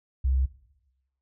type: tone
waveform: sine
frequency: 65.6 Hz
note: C2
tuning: 5 cents sharp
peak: -21 dBFS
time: 0.24-0.46 s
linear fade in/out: 10 ms
effects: noise-tail reverb RT60 0.9 s tail -17 dB re dry